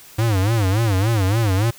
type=tone with vibrato; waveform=square; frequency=104.1 Hz; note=G#2; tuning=5 cents sharp; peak=-16 dBFS; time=0.18-1.71 s; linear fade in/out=10 ms; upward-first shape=sine; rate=3.5 Hz; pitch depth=200 cents each way; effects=white hiss -44 dBFS RMS until 1.78 s